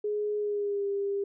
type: tone with pitch glide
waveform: sine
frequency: 418.1 to 399.7 Hz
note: G#4 to G4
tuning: +12 to +34 cents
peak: -27 dBFS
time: 0.04-1.24 s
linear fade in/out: 5 ms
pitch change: -78 cents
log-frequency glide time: 0.38-0.86 s
effects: none